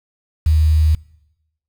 sine tone with quantisation, 77.78 Hz, D#2, in tune, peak -10 dBFS, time 0.46-0.95 s, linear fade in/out 5 ms, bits 6, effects noise-tail reverb RT60 0.9 s tail -23 dB re dry

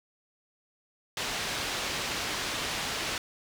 white low-pass noise, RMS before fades -33 dBFS, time 1.17-3.18 s, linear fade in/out 2 ms, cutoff 4400 Hz, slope 12 dB/octave, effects none

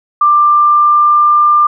sine tone with pitch glide, 1185 to 1193.9 Hz, D6 to D6, +15 to +28 cents, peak -5 dBFS, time 0.21-1.67 s, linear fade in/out 5 ms, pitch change +13 cents, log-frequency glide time 0.32-1.4 s, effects none

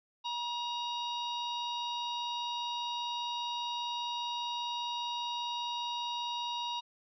harmonic tone with a mistuned harmonic, 945 Hz, A#5, 23 cents sharp, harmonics 1 / 3 / 4 / 5 / 6, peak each -36 / -42 / -39 / -52 / -54 dBFS, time 0.24-6.81 s, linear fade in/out 20 ms, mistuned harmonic 1, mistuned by +25 cents, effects none

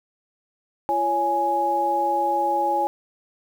sine tone cluster, 341.5 / 560 / 834 Hz, F4 / C#5 / G#5, -39 / +18 / +7 cents, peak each -29 / -27 / -20 dBFS, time 0.89-2.87 s, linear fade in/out 0 ms, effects 8-bit

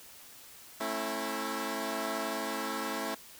10% pulse chord, A major, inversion none, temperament equal with one note detuned, 220 / 270.4 / 329.6 Hz, A3 / C#4 / E4, 0 / -43 / 0 cents, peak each -29 dBFS, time 0.8-3.15 s, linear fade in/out 10 ms, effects white hiss -52 dBFS RMS until 3.39 s

